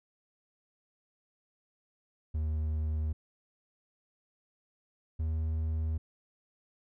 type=tone pair in turn; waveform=triangle; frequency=77.5 / 79.4 Hz; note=D#2 / D#2; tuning=-6 / +36 cents; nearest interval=unison; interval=42 cents; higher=second; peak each=-27 dBFS; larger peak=neither; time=2.34-3.13 / 5.19-5.98 s; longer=neither; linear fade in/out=10 ms; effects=none